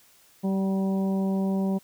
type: harmonic tone with a mistuned harmonic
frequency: 193 Hz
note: G3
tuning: 27 cents flat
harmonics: 1 / 2 / 3 / 4 / 5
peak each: -23 / -33 / -36 / -40 / -43 dBFS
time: 0.43-1.79 s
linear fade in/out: 20 ms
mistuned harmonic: 4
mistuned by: -16 cents
effects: white hiss -58 dBFS RMS until 1.83 s